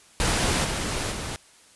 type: noise with level steps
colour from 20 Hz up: pink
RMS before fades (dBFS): -23 / -28 / -32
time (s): 0.2-1.36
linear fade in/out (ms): 0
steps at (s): 0.64 / 1.11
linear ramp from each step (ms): 10
effects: white hiss -54 dBFS RMS until 1.75 s + resampled to 24000 Hz